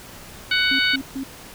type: harmonic tone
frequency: 745 Hz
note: F#5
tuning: 12 cents sharp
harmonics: 2 / 3 / 4 / 5 / 6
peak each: -21 / -23 / -24 / -25 / -26 dBFS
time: 0.51-0.96 s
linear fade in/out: 5 ms
type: tone bursts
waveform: sine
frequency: 268.6 Hz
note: C4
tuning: 46 cents sharp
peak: -25 dBFS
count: 3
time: 0.71-1.236 s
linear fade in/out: 5 ms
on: 82 ms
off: 140 ms
effects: pink hiss -41 dBFS RMS until 1.54 s

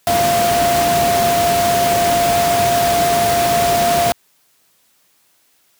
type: tone in noise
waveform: sine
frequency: 694 Hz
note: F5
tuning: 11 cents flat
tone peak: -13 dBFS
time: 0.07-4.12 s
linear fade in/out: 0 ms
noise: pink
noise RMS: -19 dBFS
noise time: 0.07-4.12 s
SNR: +3 dB
effects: white hiss -58 dBFS RMS until 5.79 s + high-pass 100 Hz 12 dB/octave

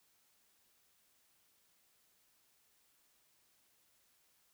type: silence
effects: white hiss -73 dBFS RMS until 4.53 s

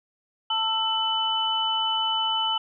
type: tone cluster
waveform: sine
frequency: 890 / 1325 / 3002 Hz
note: A5 / E6 / F#7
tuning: +20 / +9 / +24 cents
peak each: -27 / -32 / -24 dBFS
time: 0.5-2.58 s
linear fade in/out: 5 ms
effects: none

